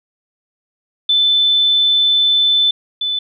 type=tone pair in turn; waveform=sine; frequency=3520 / 3503 Hz; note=A7 / A7; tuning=0 / -8 cents; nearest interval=unison; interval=8 cents; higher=first; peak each=-10 / -16 dBFS; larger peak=first; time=1.09-2.71 / 3.01-3.19 s; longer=first; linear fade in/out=5 ms; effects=none